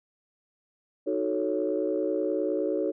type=chord; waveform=sine; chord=D# half-diminished seventh; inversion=none; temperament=equal; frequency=311.1 / 370 / 440 / 554.4 Hz; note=D#4 / F#4 / A4 / C#5; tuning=0 / 0 / 0 / 0 cents; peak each=-30 dBFS; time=1.06-2.92 s; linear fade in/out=20 ms; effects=tanh soft clip ceiling -15 dBFS